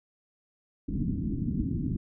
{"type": "low-pass noise", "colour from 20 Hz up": "white", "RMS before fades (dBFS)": -30, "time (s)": [0.88, 1.97], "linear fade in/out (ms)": 10, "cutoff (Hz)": 290, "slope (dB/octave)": 48, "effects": []}